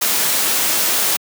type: noise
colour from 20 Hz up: white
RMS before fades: -17 dBFS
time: 0.01-1.17 s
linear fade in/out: 10 ms
effects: high-pass 200 Hz 12 dB/octave